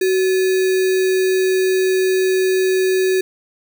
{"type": "tone with sample-and-hold", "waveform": "sine", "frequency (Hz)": 374.4, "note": "F#4", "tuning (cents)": 20, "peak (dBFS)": -13, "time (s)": [0.01, 3.21], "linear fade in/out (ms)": 5, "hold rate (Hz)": 2100, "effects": []}